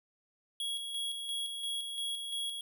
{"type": "tone with tremolo", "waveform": "square", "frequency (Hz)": 3322, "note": "G#7", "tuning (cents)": 0, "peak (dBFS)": -34, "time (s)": [0.6, 2.61], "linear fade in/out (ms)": 2, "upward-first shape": "square", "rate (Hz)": 2.9, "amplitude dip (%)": 40, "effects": []}